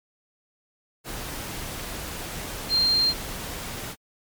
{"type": "tone in noise", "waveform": "sine", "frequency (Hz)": 4186, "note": "C8", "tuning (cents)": 0, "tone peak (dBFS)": -18, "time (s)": [2.69, 3.14], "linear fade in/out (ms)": 50, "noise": "pink", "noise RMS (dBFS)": -34, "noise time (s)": [1.04, 3.96], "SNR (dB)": 13, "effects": ["MP3 96 kbps"]}